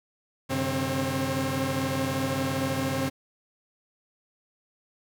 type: tone cluster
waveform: sawtooth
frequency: 96 / 134.5 / 149.3 / 264.1 / 541 Hz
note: G2 / C3 / D3 / C4 / C#5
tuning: -36 / +48 / +29 / +16 / -42 cents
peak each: -31 / -29 / -32 / -25 / -30 dBFS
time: 0.49-3.1 s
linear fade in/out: 20 ms
effects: none